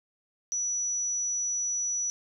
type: tone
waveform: sine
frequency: 5900 Hz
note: F#8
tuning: 6 cents flat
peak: -27 dBFS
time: 0.52-2.1 s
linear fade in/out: 0 ms
effects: none